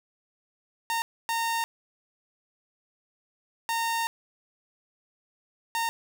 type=tone bursts at uneven times; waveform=sawtooth; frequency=918 Hz; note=A#5; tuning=27 cents flat; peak=-22 dBFS; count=4; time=0.9-1.02 / 1.29-1.64 / 3.69-4.07 / 5.75-5.89 s; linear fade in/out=0 ms; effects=10-bit